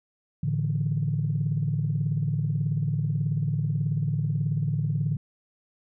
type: chord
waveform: sine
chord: A suspended fourth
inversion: none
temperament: just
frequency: 110 / 146.67 / 165 Hz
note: A2 / D3 / E3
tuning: 0 / -2 / +2 cents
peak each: -28 / -25 / -30 dBFS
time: 0.43-5.17 s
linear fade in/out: 5 ms
effects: tanh soft clip ceiling -15 dBFS